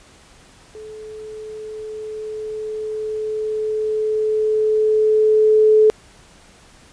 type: tone with level ramp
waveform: sine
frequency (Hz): 431.4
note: A4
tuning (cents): -34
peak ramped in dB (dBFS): -33 to -8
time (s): 0.75-5.9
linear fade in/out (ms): 0
effects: pink hiss -48 dBFS RMS until 6.92 s + resampled to 22050 Hz